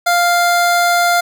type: tone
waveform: 25% pulse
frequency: 698.5 Hz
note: F5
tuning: in tune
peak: -7 dBFS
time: 0.06-1.21 s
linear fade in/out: 10 ms
effects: none